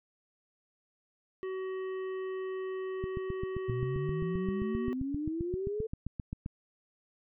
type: harmonic tone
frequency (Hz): 377.2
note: F#4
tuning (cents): +33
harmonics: 1 / 3 / 5 / 7 / 8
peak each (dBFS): -34 / -48 / -50 / -61 / -62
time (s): 1.43-4.93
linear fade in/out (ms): 0
type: click train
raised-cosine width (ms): 5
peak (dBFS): -24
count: 27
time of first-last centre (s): 3.04-6.461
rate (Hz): 7.6
type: exponential sweep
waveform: sine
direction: up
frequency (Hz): 117 to 448.6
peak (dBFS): -32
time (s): 3.68-5.87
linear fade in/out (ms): 10
effects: none